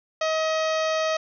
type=harmonic tone; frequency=634 Hz; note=D#5; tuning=32 cents sharp; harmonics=1 / 2 / 3 / 4 / 5 / 6 / 7 / 8 / 9 / 10; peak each=-23 / -29 / -33 / -35 / -37 / -39 / -40 / -41 / -42 / -43 dBFS; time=0.21-1.17 s; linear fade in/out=5 ms; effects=none